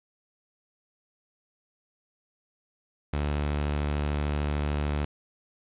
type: tone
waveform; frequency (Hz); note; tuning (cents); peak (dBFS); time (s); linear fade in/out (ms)
sawtooth; 73.42; D2; 0; -22; 3.13-5.05; 5
effects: resampled to 8000 Hz + 8-bit